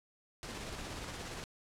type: noise with tremolo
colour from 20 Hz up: pink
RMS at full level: -42 dBFS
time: 0.43-1.44 s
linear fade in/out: 0 ms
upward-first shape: square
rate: 17 Hz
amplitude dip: 25%
effects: low-pass 8000 Hz 12 dB/octave